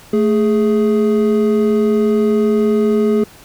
triangle tone pair together, 220 / 416.9 Hz, A3 / G#4, 0 / +7 cents, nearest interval major seventh, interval 1107 cents, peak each -12 dBFS, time 0.13-3.24 s, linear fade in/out 5 ms, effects pink hiss -42 dBFS RMS until 3.44 s

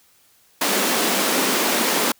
pink high-pass noise, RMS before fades -20 dBFS, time 0.61-2.12 s, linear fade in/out 5 ms, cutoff 200 Hz, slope 48 dB/octave, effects white hiss -57 dBFS RMS until 2.19 s

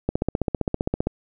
click train, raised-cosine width 2 ms, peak -8 dBFS, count 16, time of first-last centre 0.09-1.07 s, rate 15.3 Hz, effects none

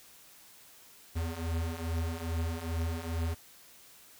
square beating tone pair, 81 / 83.4 Hz, E2 / E2, -30 / +21 cents, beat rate 2.4 Hz, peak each -37 / -34 dBFS, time 1.15-3.35 s, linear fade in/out 20 ms, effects white hiss -56 dBFS RMS until 4.19 s

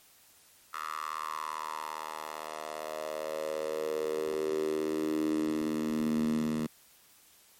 10% pulse tone with high-pass filter sweep, 77.6 Hz, D#2, 4 cents flat, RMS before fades -33 dBFS, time 0.73-6.67 s, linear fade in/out 10 ms, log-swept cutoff 1300 to 200 Hz, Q 5.9, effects white hiss -60 dBFS RMS until 7.59 s + MP3 64 kbps

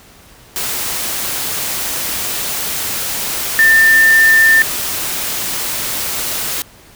sine tone in noise, 1792 Hz, A6, 31 cents sharp, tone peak -6 dBFS, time 3.59-4.62 s, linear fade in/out 0 ms, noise white, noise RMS -20 dBFS, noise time 0.56-6.62 s, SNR +11 dB, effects pink hiss -43 dBFS RMS until 6.95 s

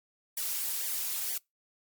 blue noise with flanger, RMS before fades -33 dBFS, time 0.37-1.38 s, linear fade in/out 5 ms, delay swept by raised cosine 0.73 to 4.83 ms, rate 2.1 Hz, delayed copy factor -0.95, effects noise-tail reverb RT60 0.2 s tail -26 dB re dry + MP3 96 kbps

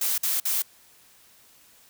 blue noise bursts, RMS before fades -25 dBFS, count 3, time 0.01-0.622 s, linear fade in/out 5 ms, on 170 ms, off 51 ms, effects white hiss -56 dBFS RMS until 1.89 s

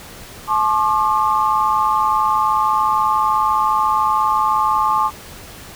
sine tone cluster, 865 / 1071 / 1191 Hz, A5 / C6 / D6, -30 / +40 / +24 cents, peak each -18 dBFS, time 0.47-5.11 s, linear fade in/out 50 ms, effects pink hiss -37 dBFS RMS until 5.75 s

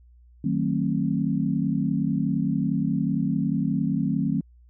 sine chord, D# diminished seventh, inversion none, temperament just, 155.56 / 186.68 / 224 / 268.8 Hz, D#3 / F#3 / A3 / C4, 0 / +16 / +31 / +47 cents, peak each -27 dBFS, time 0.44-4.41 s, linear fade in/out 5 ms, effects added 60 Hz sine -50 dBFS peak until 4.69 s

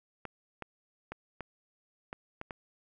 clicks, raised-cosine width 0.5 ms, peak -24 dBFS, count 7, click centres 0.253 / 0.623 / 1.12 / 1.407 / 2.129 / 2.414 / 2.508 s, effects none

